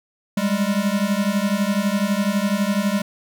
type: beating tone pair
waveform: square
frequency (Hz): 196 / 208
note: G3 / G#3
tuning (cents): 0 / +3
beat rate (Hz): 12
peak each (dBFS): -22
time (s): 0.37-3.02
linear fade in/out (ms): 5
effects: none